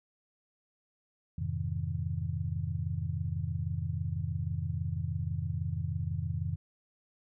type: chord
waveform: sine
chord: F minor seventh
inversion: none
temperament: just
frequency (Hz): 87.31 / 104.77 / 130.96 / 157.15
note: F2 / Ab2 / C3 / Eb3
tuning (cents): 0 / +16 / +2 / +18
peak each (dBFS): -35 / -37 / -37 / -37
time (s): 1.38-6.56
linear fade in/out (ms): 5
effects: none